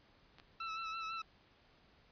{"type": "clicks", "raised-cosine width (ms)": 0.2, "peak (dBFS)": [-39, -38], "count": 2, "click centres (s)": [0.385, 0.399]}
{"type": "tone with vibrato", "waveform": "sawtooth", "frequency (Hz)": 1321, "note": "E6", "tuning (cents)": 3, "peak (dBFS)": -36, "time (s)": [0.6, 1.22], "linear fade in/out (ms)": 5, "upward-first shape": "sine", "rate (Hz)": 6, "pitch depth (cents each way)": 29}
{"effects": ["pink hiss -67 dBFS RMS until 2.11 s", "resampled to 11025 Hz"]}